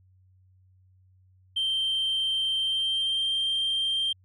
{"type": "tone with pitch glide", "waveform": "sine", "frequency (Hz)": [3136, 3167], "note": ["G7", "G7"], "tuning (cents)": [0, 17], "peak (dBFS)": -22, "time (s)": [1.56, 4.13], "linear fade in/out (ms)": 10, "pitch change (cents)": 17, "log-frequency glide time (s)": [2.6, 3.29], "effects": ["tanh soft clip ceiling -22 dBFS", "added 93 Hz sine -57 dBFS peak until 4.24 s"]}